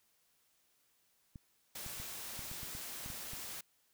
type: clicks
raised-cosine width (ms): 5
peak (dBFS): -36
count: 10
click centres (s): 1.358 / 1.864 / 2 / 2.392 / 2.515 / 2.632 / 2.751 / 3.061 / 3.102 / 3.334
type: noise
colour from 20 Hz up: white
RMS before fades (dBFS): -45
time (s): 1.75-3.61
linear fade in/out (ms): 5
effects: white hiss -74 dBFS RMS until 3.93 s